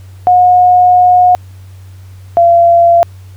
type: tone pair in turn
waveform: sine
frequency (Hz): 723 / 684.4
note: F#5 / F5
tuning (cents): -40 / -35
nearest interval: minor second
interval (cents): 95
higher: first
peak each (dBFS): -3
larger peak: neither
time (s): 0.27-1.35 / 2.37-3.03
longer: first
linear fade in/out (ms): 0
effects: added 94 Hz sine -30 dBFS peak until 3.36 s + pink hiss -47 dBFS RMS until 3.36 s

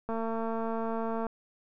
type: click train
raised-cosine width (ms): 1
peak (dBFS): -21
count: 267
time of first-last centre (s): 0.09-1.267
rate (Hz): 226
effects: none

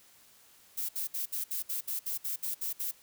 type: noise bursts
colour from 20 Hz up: violet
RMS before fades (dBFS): -34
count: 12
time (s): 0.77-2.914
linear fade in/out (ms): 10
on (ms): 120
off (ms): 64
effects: white hiss -60 dBFS RMS until 3.02 s

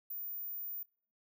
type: tone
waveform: sine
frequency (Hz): 14770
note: A#9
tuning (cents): -17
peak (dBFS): -38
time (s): 0.1-0.83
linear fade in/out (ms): 5
effects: noise-tail reverb RT60 0.4 s tail -21 dB re dry

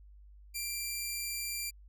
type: tone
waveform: 10% pulse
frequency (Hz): 2366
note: D7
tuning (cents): +12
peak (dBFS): -26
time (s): 0.54-1.71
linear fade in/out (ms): 20
effects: added 50 Hz sine -52 dBFS peak until 1.88 s

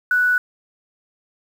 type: tone with quantisation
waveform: sine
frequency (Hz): 1480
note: F#6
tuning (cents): 0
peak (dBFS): -14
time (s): 0.11-0.38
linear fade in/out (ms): 2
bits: 7
effects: none

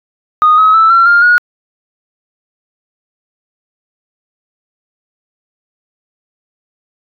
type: tone with pitch steps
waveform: sine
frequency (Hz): 1238 / 1277.2 / 1317.7 / 1359.4 / 1402.5 / 1446.9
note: D#6 / D#6 / E6 / F6 / F6 / F#6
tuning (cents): -9 / +45 / -1 / -47 / +7 / -39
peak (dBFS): -3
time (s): 0.42-1.38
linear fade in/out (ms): 0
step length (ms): 160
effects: tanh soft clip ceiling 0 dBFS

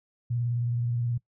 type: tone with vibrato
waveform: sine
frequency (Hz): 119.6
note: A#2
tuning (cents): +45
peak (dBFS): -25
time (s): 0.3-1.18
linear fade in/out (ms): 10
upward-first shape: sine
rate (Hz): 19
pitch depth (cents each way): 42
effects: noise-tail reverb RT60 0.1 s tail -21 dB re dry

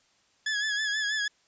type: tone with vibrato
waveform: sawtooth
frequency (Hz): 1699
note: G#6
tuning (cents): +39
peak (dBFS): -23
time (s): 0.46-1.28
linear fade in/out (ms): 5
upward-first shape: sine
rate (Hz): 6.2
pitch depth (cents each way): 53
effects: white hiss -66 dBFS RMS until 1.47 s + resampled to 16000 Hz

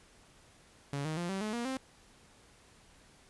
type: tone with pitch steps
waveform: sawtooth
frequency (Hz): 141.1 / 156.56 / 173.71 / 192.75 / 213.9 / 237.3 / 263.3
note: C#3 / D#3 / F3 / G3 / A3 / A#3 / C4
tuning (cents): +31 / +11 / -9 / -29 / -49 / +31 / +11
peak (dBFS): -30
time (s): 0.93-1.77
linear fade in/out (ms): 0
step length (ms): 120
effects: pink hiss -61 dBFS RMS until 3.29 s + resampled to 24000 Hz

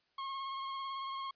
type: tone with vibrato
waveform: 45% pulse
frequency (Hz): 1082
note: C#6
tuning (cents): -42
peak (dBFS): -38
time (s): 0.18-1.31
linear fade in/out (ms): 5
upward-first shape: sine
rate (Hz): 18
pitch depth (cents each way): 22
effects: white hiss -75 dBFS RMS until 1.35 s + resampled to 11025 Hz

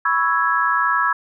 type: chord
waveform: sine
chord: C# minor seventh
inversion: third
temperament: equal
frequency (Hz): 987.8 / 1108.7 / 1318.5 / 1661.2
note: B5 / C#6 / E6 / G#6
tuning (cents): 0 / 0 / 0 / 0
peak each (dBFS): -23 / -22 / -20 / -20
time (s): 0.05-1.13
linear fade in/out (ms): 5
effects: none

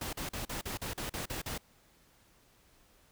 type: noise bursts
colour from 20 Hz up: pink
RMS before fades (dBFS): -38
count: 10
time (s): 0.01-1.579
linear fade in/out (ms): 5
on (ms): 120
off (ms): 41
effects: pink hiss -65 dBFS RMS until 3.11 s

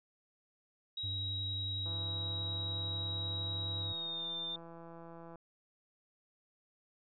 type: tone with pitch glide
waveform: sine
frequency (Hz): 3832 to 3596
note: A#7 to A7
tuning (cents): +47 to +37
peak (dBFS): -37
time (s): 0.97-4.56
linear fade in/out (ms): 5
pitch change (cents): -110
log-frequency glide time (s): 3.8-4.28
type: tone with vibrato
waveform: triangle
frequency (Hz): 97.6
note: G2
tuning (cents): -7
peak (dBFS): -37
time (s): 1.03-3.93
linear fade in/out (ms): 10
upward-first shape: triangle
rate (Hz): 11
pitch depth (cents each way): 41
type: click train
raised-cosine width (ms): 1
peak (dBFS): -38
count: 585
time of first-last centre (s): 1.86-5.357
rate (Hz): 167
effects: none

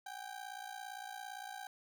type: ring-modulated tone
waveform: 30% pulse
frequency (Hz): 784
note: G5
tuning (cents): 0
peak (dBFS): -39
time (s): 0.06-1.67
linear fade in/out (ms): 2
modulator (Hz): 28.8
effects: none

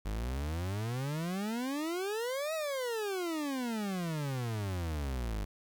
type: exponential two-way sweep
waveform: 40% pulse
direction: up then down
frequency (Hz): 49 to 650 to 49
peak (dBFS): -32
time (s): 0.05-5.45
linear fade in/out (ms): 10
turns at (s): 2.54
effects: 10-bit

